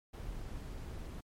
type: noise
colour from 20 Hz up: brown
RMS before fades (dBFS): -43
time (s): 0.13-1.21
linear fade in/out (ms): 10
effects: MP3 64 kbps